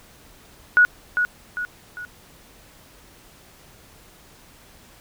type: tone with echo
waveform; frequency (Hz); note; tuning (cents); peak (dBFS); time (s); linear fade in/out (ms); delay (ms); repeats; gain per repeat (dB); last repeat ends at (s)
sine; 1461; F#6; -22; -10; 0.77-0.85; 0; 400; 3; -7; 2.05
effects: pink hiss -50 dBFS RMS until 5 s